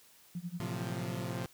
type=tone with tremolo; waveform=sine; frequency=174.61 Hz; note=F3; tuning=in tune; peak=-34 dBFS; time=0.35-1.2 s; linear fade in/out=2 ms; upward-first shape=sine; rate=11 Hz; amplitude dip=95%
type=chord; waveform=sawtooth; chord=F major; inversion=first; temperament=equal with one note detuned; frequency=112.38 / 130.81 / 174.61 Hz; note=A2 / C3 / F3; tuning=+37 / 0 / 0 cents; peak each=-36 dBFS; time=0.6-1.46 s; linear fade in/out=0 ms
effects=white hiss -61 dBFS RMS until 1.53 s

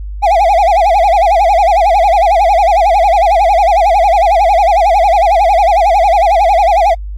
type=tone with vibrato; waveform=triangle; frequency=740 Hz; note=F#5; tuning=in tune; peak=-4 dBFS; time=0.22-6.95 s; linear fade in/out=20 ms; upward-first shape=sine; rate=11 Hz; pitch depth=220 cents each way; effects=added 50 Hz sine -20 dBFS peak until 7.17 s + AAC 64 kbps

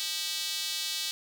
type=tone with high-pass filter; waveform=square; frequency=175.5 Hz; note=F3; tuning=9 cents sharp; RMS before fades=-33 dBFS; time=0-1.11 s; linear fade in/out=0 ms; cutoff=3800 Hz; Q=2.2; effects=none

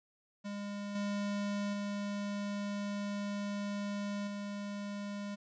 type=tone with level steps; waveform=square; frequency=203.2 Hz; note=G#3; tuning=38 cents flat; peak=-39 / -34 / -36 / -39 dBFS; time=0.44-5.36 s; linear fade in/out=20 ms; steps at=0.95 / 1.73 / 4.27 s; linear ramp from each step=5 ms; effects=resampled to 16000 Hz + 12-bit

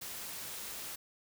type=noise; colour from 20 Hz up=white; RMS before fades=-43 dBFS; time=0.01-0.96 s; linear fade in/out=10 ms; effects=none

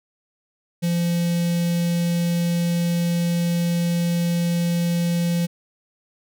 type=tone with notch filter; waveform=square; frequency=171.7 Hz; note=F3; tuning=29 cents flat; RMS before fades=-21 dBFS; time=0.82-5.47 s; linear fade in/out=20 ms; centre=1100 Hz; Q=0.51; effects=none

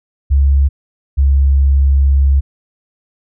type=tone pair in turn; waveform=sine; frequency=69.2 / 68.72 Hz; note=C#2 / C#2; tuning=-2 / -14 cents; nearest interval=unison; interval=12 cents; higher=first; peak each=-7 dBFS; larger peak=neither; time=0.3-0.69 / 1.17-2.41 s; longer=second; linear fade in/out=20 ms; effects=none

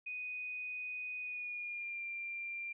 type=tone with pitch glide; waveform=sine; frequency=2489 to 2377 Hz; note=D#7 to D7; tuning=0 to +20 cents; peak=-39 dBFS; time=0.06-2.73 s; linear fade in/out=10 ms; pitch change=-80 cents; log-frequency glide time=1.2-2.03 s; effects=none

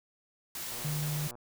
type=noise; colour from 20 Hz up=white; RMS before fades=-39 dBFS; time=0.55-1.31 s; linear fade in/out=2 ms
type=click train; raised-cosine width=1 ms; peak=-35 dBFS; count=77; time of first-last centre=0.72-1.353 s; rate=120 Hz
type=tone; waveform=sine; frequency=150 Hz; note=D3; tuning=37 cents sharp; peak=-31 dBFS; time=0.84-1.28 s; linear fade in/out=10 ms
effects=none

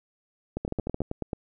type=two click trains; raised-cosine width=2 ms; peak=-16 / -16 dBFS; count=6 / 8; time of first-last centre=0.65-1.018 / 0.57-1.332 s; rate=13.6 / 9.19 Hz; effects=none

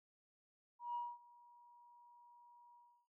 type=tone with ADSR envelope; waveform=sine; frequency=958 Hz; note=A#5; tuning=47 cents sharp; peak=-37 dBFS; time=0.79-3.08 s; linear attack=160 ms; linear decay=230 ms; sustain=-24 dB; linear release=330 ms; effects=noise-tail reverb RT60 0.1 s tail -23 dB re dry + tanh soft clip ceiling -34 dBFS

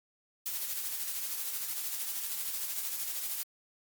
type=noise with tremolo; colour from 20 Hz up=blue; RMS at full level=-34 dBFS; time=0.46-3.43 s; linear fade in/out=0 ms; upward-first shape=sine; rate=13 Hz; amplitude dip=40%; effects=Opus 48 kbps

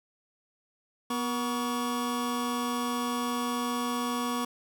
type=tone cluster; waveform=square; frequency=245.4 / 477 / 960 / 1125 Hz; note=B3 / A#4 / B5 / C#6; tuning=-11 / +40 / -49 / +25 cents; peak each=-32 / -39 / -39 / -34 dBFS; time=1.1-4.45 s; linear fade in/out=5 ms; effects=none

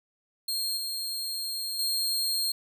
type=tone with level steps; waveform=sawtooth; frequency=4227 Hz; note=C8; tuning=17 cents sharp; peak=-25 / -28 / -23 dBFS; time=0.48-2.52 s; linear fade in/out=5 ms; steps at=0.77 / 1.79 s; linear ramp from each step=2 ms; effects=none

